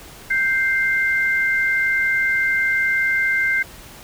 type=tone pair together; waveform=sine; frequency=1568 / 2093 Hz; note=G6 / C7; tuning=0 / 0 cents; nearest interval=perfect fourth; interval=500 cents; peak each=-19 / -19 dBFS; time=0.3-3.63 s; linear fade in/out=10 ms; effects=pink hiss -41 dBFS RMS until 4.03 s